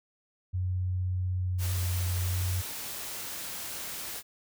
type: tone with pitch glide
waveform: sine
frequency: 91.6 to 90.03 Hz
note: F#2 to F#2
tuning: -17 to -47 cents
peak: -27 dBFS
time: 0.53-2.62 s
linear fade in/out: 20 ms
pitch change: -30 cents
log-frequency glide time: 1.39-1.94 s
type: noise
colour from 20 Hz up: white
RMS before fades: -38 dBFS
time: 1.58-4.23 s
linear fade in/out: 50 ms
effects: none